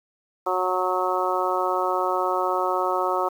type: harmonic tone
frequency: 183.7 Hz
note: F#3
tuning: 12 cents flat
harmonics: 2 / 3 / 4 / 5 / 6 / 7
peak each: -28 / -28 / -28 / -28 / -28 / -28 dBFS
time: 0.46-3.29 s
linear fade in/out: 10 ms
effects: 8-bit